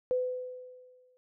sine tone with exponential decay, 504 Hz, B4, 35 cents sharp, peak -24 dBFS, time 0.11-1.17 s, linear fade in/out 0 ms, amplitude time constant 230 ms, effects none

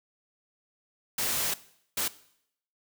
white noise bursts at uneven times, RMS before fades -29 dBFS, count 2, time 1.18-1.54 / 1.97-2.08 s, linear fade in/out 5 ms, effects noise-tail reverb RT60 0.7 s tail -18 dB re dry

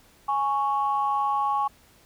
sine tone pair together, 831.1 / 1108 Hz, G#5 / C#6, +1 / -1 cents, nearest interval perfect fourth, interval 498 cents, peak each -24 dBFS, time 0.28-1.68 s, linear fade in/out 10 ms, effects tanh soft clip ceiling -14 dBFS + pink hiss -57 dBFS RMS until 2.05 s

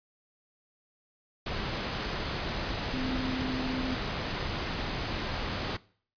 sine tone in noise, 257.7 Hz, C4, 26 cents flat, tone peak -32 dBFS, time 2.93-3.95 s, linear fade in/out 5 ms, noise pink, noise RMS -33 dBFS, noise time 1.46-5.77 s, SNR -2 dB, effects noise-tail reverb RT60 0.5 s tail -21 dB re dry + resampled to 11025 Hz

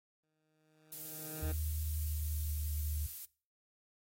15% pulse tone with exponential growth, 155.56 Hz, D#3, in tune, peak -37 dBFS, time 0.23-1.52 s, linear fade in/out 5 ms, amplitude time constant 280 ms
violet noise, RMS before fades -44 dBFS, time 0.92-3.25 s, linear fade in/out 2 ms
sine tone with pitch glide, 77.78 to 75.26 Hz, D#2 to D2, 0 to +43 cents, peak -34 dBFS, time 1.42-3.07 s, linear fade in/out 10 ms, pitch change -57 cents, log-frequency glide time 1.6-2.88 s
effects noise-tail reverb RT60 0.4 s tail -22 dB re dry + AAC 48 kbps

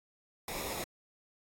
pink noise with comb filter, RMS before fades -39 dBFS, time 0.48-0.84 s, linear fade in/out 2 ms, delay 0.66 ms, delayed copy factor -0.6, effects AAC 64 kbps

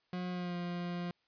40% pulse tone with pitch glide, 180.3 to 175.37 Hz, F#3 to F3, -45 to +7 cents, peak -35 dBFS, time 0.13-1.11 s, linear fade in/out 2 ms, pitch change -48 cents, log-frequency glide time 0.31-0.56 s, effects white hiss -75 dBFS RMS until 1.27 s + resampled to 11025 Hz

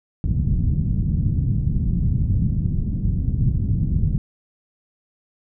white low-pass noise, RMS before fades -20 dBFS, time 0.24-4.18 s, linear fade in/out 2 ms, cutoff 160 Hz, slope 24 dB/octave, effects none

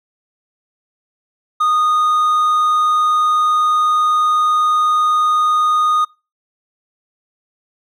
triangle tone, 1234 Hz, D#6, 15 cents flat, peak -10 dBFS, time 1.6-6.05 s, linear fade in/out 10 ms, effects noise-tail reverb RT60 0.3 s tail -25 dB re dry

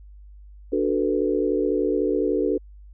sine chord, B minor seventh, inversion first, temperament equal, 293.7 / 370 / 440 / 493.9 Hz, D4 / F#4 / A4 / B4, 0 / 0 / 0 / 0 cents, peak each -25 / -25 / -24 / -27 dBFS, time 0.72-2.58 s, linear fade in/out 10 ms, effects added 50 Hz sine -42 dBFS peak until 2.93 s

